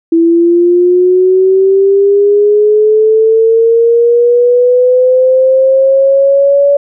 sine linear sweep, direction up, 329.6 to 570 Hz, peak -4 dBFS, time 0.12-6.77 s, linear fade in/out 5 ms, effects none

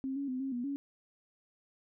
sine tone with pitch steps, 266.2 / 279.6 / 255.8 / 269.2 / 242.8 / 280.2 Hz, C4 / C#4 / C4 / C4 / B3 / C#4, +30 / +15 / -39 / +49 / -29 / +19 cents, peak -33 dBFS, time 0.04-0.76 s, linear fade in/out 0 ms, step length 120 ms, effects none

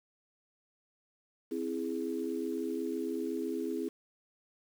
sine chord, C augmented, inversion none, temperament equal, 261.6 / 329.6 / 415.3 Hz, C4 / E4 / G#4, 0 / 0 / 0 cents, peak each -37 / -36 / -37 dBFS, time 1.51-3.89 s, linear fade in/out 10 ms, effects 9-bit

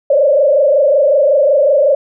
sine tone with frequency modulation, 569 Hz, C#5, 45 cents sharp, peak -7 dBFS, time 0.1-1.95 s, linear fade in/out 5 ms, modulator 25.4 Hz, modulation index 1.7, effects none

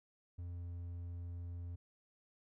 triangle tone with pitch glide, 87.31 to 86.81 Hz, F2 to F2, 0 to -10 cents, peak -40 dBFS, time 0.38-1.76 s, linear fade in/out 10 ms, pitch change -10 cents, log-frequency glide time 0.53-0.63 s, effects none

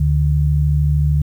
sine tone pair together, 73.42 / 146.84 Hz, D2 / D3, 0 / 0 cents, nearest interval octave, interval 1200 cents, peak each -15 dBFS, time 0-1.22 s, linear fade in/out 5 ms, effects 8-bit

